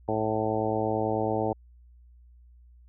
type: harmonic tone with a mistuned harmonic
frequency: 109.1 Hz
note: A2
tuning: 14 cents flat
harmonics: 1 / 2 / 3 / 4 / 5 / 6 / 7 / 8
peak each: -34 / -35 / -32 / -31 / -32 / -34 / -32 / -36 dBFS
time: 0.08-1.53 s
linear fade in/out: 5 ms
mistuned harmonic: 8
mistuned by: +21 cents
effects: added 60 Hz sine -51 dBFS peak until 2.88 s